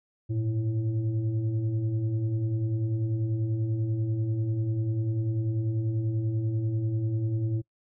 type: tone with frequency modulation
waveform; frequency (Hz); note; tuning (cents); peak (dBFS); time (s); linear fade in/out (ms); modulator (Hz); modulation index
sine; 113.6; A#2; -44; -25; 0.29-7.62; 20; 217; 0.66
effects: noise-tail reverb RT60 0.1 s tail -24 dB re dry